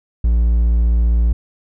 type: tone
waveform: triangle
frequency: 57.6 Hz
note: A#1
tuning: 20 cents flat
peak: -9 dBFS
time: 0.24-1.33 s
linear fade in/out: 5 ms
effects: none